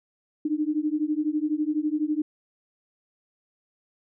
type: beating tone pair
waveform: sine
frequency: 297.9 / 309.9 Hz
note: D4 / D#4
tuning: +25 / -7 cents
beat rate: 12 Hz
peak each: -26 dBFS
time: 0.45-2.22 s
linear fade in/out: 5 ms
effects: none